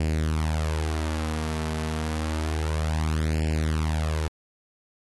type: tone with flanger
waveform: sawtooth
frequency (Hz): 78.2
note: D#2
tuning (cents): +9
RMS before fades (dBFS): -26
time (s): 0-4.28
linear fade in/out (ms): 5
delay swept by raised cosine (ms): 0.4 to 4.6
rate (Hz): 0.29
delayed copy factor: +0.6
effects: AAC 32 kbps